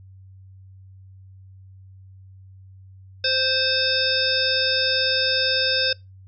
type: harmonic tone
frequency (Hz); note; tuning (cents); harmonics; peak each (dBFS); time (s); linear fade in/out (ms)
522; C5; -4; 1 / 3 / 5 / 7 / 9 / 10; -27 / -26 / -28 / -25 / -28 / -23; 3.24-5.93; 5
effects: noise-tail reverb RT60 0.2 s tail -21 dB re dry + added 95 Hz sine -43 dBFS peak until 6.27 s